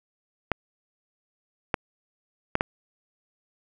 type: clicks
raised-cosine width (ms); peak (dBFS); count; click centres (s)
0.5; -7; 4; 0.517 / 1.742 / 2.554 / 2.609
effects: none